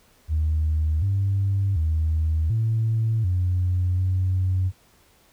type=tone with pitch steps; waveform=sine; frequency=77.8 / 98.4 / 79.2 / 111.9 / 90.5 / 92.8 Hz; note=D#2 / G2 / D#2 / A2 / F#2 / F#2; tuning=0 / +7 / +31 / +30 / -38 / +6 cents; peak=-18 dBFS; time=0.28-4.72 s; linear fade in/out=50 ms; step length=740 ms; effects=tanh soft clip ceiling -15 dBFS + pink hiss -58 dBFS RMS until 5.32 s